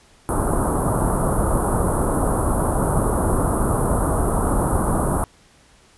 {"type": "band-stop noise", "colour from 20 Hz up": "pink", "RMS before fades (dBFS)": -19, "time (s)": [0.29, 5.24], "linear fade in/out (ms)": 0, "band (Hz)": [1300, 10000], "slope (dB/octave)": 48, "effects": ["pink hiss -53 dBFS RMS until 5.97 s", "resampled to 24000 Hz"]}